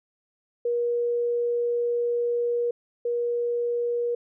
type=tone pair in turn; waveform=sine; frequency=477.3 / 477.3 Hz; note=A#4 / A#4; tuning=+41 / +41 cents; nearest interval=unison; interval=0 cents; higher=neither; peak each=-22 / -23 dBFS; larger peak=first; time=0.65-2.71 / 3.05-4.15 s; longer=first; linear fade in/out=5 ms; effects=none